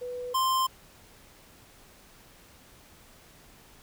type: tone pair in turn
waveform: sine / square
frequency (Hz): 493.9 / 1046.5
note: B4 / C6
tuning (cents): 0 / 0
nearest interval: octave + minor second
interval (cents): 1300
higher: second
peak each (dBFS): -33 / -24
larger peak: second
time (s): 0.01-0.34 / 0.34-0.67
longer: neither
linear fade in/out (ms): 10
effects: pink hiss -55 dBFS RMS until 3.82 s